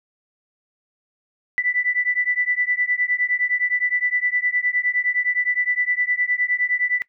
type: beating tone pair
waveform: sine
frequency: 1975.5 / 1985.2 Hz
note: B6 / B6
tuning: 0 / +8 cents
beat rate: 9.7 Hz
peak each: -22 dBFS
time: 1.58-7.02 s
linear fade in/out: 0 ms
effects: noise-tail reverb RT60 0.1 s tail -21 dB re dry